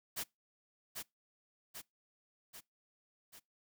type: noise with echo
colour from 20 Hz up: white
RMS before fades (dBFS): -39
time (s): 0.16-0.24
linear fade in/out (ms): 20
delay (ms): 790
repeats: 4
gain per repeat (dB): -4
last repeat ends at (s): 3.4
effects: noise-tail reverb RT60 0.2 s tail -24 dB re dry